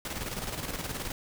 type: noise with tremolo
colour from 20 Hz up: pink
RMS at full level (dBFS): -34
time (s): 0.05-1.12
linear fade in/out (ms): 2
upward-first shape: square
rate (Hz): 19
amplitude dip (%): 50
effects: none